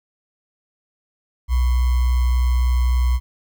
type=tone with sample-and-hold; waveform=sine; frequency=61.8 Hz; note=B1; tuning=2 cents sharp; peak=-14 dBFS; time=1.48-3.2 s; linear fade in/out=50 ms; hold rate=1050 Hz; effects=none